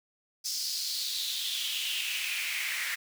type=noise with high-pass filter sweep; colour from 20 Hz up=pink; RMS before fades=-33 dBFS; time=0.44-2.96 s; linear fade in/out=20 ms; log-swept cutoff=5300 to 1900 Hz; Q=4.6; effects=none